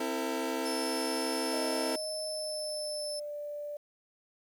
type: chord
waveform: 25% pulse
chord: A minor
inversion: first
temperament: equal with one note detuned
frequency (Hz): 261.6 / 329.6 / 451.3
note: C4 / E4 / A4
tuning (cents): 0 / 0 / +44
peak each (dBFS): -32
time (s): 0-1.96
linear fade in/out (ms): 5
type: tone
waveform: 30% pulse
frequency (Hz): 5274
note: E8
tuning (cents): 0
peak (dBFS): -33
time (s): 0.65-3.2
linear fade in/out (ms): 10
type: tone with pitch glide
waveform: sine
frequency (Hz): 622.3 to 587.7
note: D#5 to D5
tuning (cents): 0 to +1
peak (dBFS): -36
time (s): 1.53-3.77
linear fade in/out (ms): 5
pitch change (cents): -99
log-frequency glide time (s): 2.26-3.33
effects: 10-bit